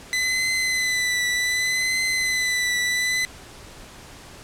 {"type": "tone with vibrato", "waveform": "sawtooth", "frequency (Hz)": 2009, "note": "B6", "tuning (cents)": 29, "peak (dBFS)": -17, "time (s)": [0.13, 3.25], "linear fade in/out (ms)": 0, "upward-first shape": "triangle", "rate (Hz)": 0.66, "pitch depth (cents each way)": 39, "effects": ["pink hiss -43 dBFS RMS until 4.43 s", "low-pass 10000 Hz 12 dB/octave"]}